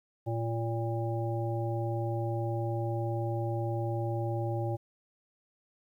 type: harmonic tone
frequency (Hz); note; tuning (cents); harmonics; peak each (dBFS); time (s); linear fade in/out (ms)
114.9; A#2; -25; 1 / 3 / 5 / 7; -31 / -36 / -38 / -39; 0.26-4.77; 20
effects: 11-bit